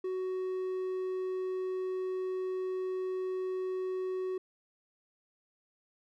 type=tone; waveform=triangle; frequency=372.4 Hz; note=F#4; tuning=11 cents sharp; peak=-30 dBFS; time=0.04-4.38 s; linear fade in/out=5 ms; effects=none